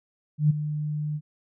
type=tone with ADSR envelope; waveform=sine; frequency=150.4 Hz; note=D3; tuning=42 cents sharp; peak=-14 dBFS; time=0.38-1.21 s; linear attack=120 ms; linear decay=14 ms; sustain=-12 dB; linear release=54 ms; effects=none